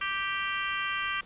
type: harmonic tone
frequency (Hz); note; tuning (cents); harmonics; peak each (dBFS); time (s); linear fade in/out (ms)
392; G4; 0; 3 / 4 / 5 / 6 / 7 / 8; -34 / -35 / -36 / -37 / -37 / -38; 0.01-1.21; 5
effects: pink hiss -53 dBFS RMS until 1.25 s + resampled to 8000 Hz